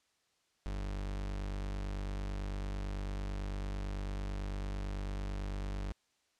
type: tone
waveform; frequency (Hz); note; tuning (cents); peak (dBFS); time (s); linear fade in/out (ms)
40% pulse; 49; G1; 0; -35; 0.66-5.92; 0
effects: white hiss -75 dBFS RMS until 6.39 s + low-pass 7000 Hz 12 dB/octave